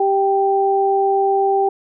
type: tone pair together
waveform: sine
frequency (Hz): 392 / 784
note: G4 / G5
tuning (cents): 0 / 0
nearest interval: octave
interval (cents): 1200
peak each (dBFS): -16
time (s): 0-1.69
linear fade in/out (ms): 5
effects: none